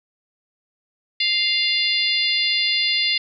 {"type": "harmonic tone with a mistuned harmonic", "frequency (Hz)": 698.5, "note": "F5", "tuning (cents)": 0, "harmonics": [3, 4, 5, 6, 7], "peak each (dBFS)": [-24, -24, -24, -24, -24], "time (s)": [1.2, 3.18], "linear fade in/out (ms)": 5, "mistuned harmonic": 7, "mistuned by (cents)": -27, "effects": []}